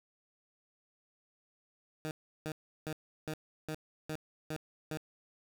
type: tone bursts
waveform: 15% pulse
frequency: 155.56 Hz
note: D#3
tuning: in tune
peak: -30 dBFS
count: 8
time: 2.05-4.972 s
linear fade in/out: 0 ms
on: 59 ms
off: 350 ms
effects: none